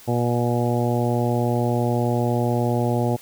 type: harmonic tone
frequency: 120 Hz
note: B2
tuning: 49 cents flat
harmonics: 1 / 2 / 3 / 4 / 5 / 6 / 7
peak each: -22 / -25 / -27 / -28 / -29 / -30 / -30 dBFS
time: 0.07-3.17 s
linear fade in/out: 20 ms
effects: white hiss -46 dBFS RMS until 3.21 s